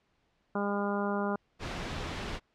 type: harmonic tone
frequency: 202.4 Hz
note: G#3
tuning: 44 cents flat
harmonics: 1 / 2 / 3 / 4 / 5 / 6 / 7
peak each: -32 / -35 / -37 / -38 / -39 / -40 / -40 dBFS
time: 0.55-1.36 s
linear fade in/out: 5 ms
type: noise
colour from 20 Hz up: pink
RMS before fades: -36 dBFS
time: 1.59-2.4 s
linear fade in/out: 50 ms
effects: pink hiss -73 dBFS RMS until 2.54 s + low-pass 4000 Hz 12 dB/octave